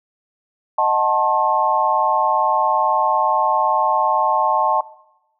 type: chord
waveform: sine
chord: D# diminished seventh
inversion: none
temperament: equal with one note detuned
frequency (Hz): 622.3 / 740 / 880 / 1072.2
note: D#5 / F#5 / A5 / C6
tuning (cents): 0 / 0 / 0 / +42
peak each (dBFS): -22 / -22 / -17 / -19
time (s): 0.78-4.81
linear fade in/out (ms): 5
effects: noise-tail reverb RT60 0.9 s tail -19 dB re dry

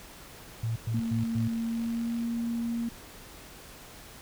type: tone bursts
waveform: sine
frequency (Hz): 113.5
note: A#2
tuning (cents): -46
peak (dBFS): -27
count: 4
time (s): 0.63-1.48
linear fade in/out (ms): 5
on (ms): 130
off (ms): 110
type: tone with pitch glide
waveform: sine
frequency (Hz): 228.6 to 233.1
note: A#3 to A#3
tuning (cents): -34 to 0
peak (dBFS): -28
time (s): 0.94-2.89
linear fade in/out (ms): 5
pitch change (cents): +34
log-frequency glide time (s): 1.59-2.13
type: click train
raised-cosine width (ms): 0.2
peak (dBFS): -33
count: 59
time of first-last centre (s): 0.97-2.231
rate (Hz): 46
effects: pink hiss -48 dBFS RMS until 4.21 s

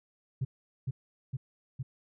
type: tone with echo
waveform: sine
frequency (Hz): 130.81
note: C3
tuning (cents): 0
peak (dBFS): -26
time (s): 0.41-0.45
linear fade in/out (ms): 10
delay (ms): 460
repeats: 3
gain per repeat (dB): -2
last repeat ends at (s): 1.83
effects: tanh soft clip ceiling -25 dBFS

